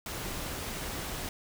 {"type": "noise", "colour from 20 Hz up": "pink", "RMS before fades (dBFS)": -37, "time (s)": [0.06, 1.29], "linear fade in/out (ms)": 2, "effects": []}